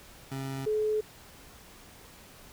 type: tone pair in turn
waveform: 25% pulse / sine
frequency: 135 / 428.6 Hz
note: C#3 / A4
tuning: -45 / -45 cents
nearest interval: octave + minor sixth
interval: 2000 cents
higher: second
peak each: -30 / -25 dBFS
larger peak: second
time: 0.31-0.66 / 0.66-1.01 s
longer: neither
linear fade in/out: 10 ms
effects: pink hiss -52 dBFS RMS until 2.52 s